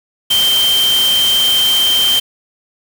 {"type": "tone in noise", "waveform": "sine", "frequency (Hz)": 3136, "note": "G7", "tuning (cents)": 0, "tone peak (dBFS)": -10, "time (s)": [0.3, 2.2], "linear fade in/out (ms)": 10, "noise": "white", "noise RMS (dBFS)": -20, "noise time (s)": [0.3, 2.2], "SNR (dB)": 7, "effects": []}